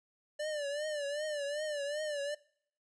square tone with vibrato, 590 Hz, D5, 8 cents sharp, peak -35 dBFS, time 0.39-2.35 s, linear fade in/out 10 ms, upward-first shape triangle, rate 2.6 Hz, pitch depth 100 cents each way, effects noise-tail reverb RT60 0.6 s tail -22 dB re dry + resampled to 22050 Hz

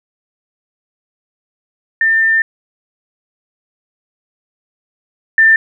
sine tone pair in turn, 1797 / 1787.7 Hz, A6 / A6, +36 / +27 cents, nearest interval unison, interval 9 cents, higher first, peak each -9 / -5 dBFS, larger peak second, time 2.01-2.42 / 5.38-5.56 s, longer first, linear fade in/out 2 ms, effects none

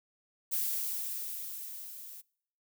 violet noise with level ramp, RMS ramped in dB -31 to -48 dBFS, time 0.51-2.22 s, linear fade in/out 20 ms, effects noise-tail reverb RT60 0.7 s tail -26 dB re dry

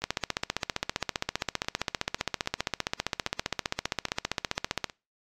two click trains, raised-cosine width 0.2 ms, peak -9 / -24 dBFS, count 74 / 7, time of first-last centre 0.04-4.843 / 0.02-4.898 s, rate 15.2 / 1.23 Hz, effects noise-tail reverb RT60 0.3 s tail -24 dB re dry + AAC 64 kbps

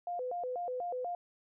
sine tone with vibrato, 595 Hz, D5, 22 cents sharp, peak -34 dBFS, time 0.07-1.15 s, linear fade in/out 2 ms, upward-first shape square, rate 4.1 Hz, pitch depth 290 cents each way, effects none

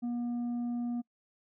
sine tone with tanh clipping, 240 Hz, B3, 49 cents flat, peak -32 dBFS, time 0.02-1.02 s, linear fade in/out 20 ms, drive 4 dB, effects noise-tail reverb RT60 0.1 s tail -26 dB re dry

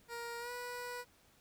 15% pulse tone with pitch glide, 470 to 489.4 Hz, A#4 to B4, +14 to -16 cents, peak -35 dBFS, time 0.08-1.05 s, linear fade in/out 50 ms, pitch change +70 cents, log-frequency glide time 0.39-0.51 s, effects pink hiss -67 dBFS RMS until 1.4 s

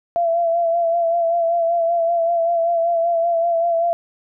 sine tone with vibrato, 676 Hz, E5, 43 cents sharp, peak -15 dBFS, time 0.16-3.93 s, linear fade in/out 0 ms, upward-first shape sine, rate 5.2 Hz, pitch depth 37 cents each way, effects none

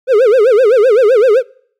triangle tone with vibrato, 466.2 Hz, A#4, in tune, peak -3 dBFS, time 0.07-1.43 s, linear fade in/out 50 ms, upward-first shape sine, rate 7.8 Hz, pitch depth 240 cents each way, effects noise-tail reverb RT60 0.6 s tail -26 dB re dry + MP3 96 kbps

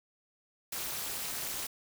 white noise with amplitude modulation, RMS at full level -33 dBFS, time 0.72-1.67 s, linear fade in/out 5 ms, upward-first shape sine, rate 277 Hz, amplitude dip 100%, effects none

